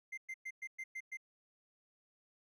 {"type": "tone bursts", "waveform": "triangle", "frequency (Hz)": 2087, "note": "C7", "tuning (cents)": -5, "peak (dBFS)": -39, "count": 7, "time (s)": [0.12, 1.172], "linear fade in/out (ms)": 10, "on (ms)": 56, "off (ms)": 110, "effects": []}